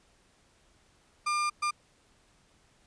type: tone bursts at uneven times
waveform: 35% pulse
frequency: 1200 Hz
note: D6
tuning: 37 cents sharp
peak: -25 dBFS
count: 2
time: 1.26-1.5 / 1.62-1.71 s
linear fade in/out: 10 ms
effects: pink hiss -65 dBFS RMS until 2.86 s + resampled to 22050 Hz